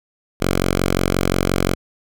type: tone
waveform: 5% pulse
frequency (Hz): 45.68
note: F#1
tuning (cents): -21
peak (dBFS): -5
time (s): 0.4-1.75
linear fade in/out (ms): 20
effects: none